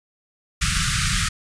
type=band-stop noise; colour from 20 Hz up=pink; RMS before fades=-21 dBFS; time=0.61-1.29 s; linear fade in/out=10 ms; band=190 to 1200 Hz; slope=96 dB/octave; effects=resampled to 22050 Hz